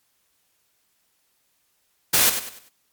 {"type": "noise with echo", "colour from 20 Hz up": "white", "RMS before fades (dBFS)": -17, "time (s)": [2.13, 2.3], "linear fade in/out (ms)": 10, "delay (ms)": 98, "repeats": 4, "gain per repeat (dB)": -9, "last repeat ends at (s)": 2.692, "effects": ["white hiss -68 dBFS RMS until 2.92 s", "MP3 96 kbps"]}